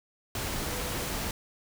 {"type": "tone in noise", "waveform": "sine", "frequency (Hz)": 495.6, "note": "B4", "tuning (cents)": 6, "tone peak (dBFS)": -42, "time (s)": [0.67, 1.09], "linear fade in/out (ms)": 2, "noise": "pink", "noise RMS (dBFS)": -33, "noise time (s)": [0.35, 1.31], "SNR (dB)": -12, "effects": []}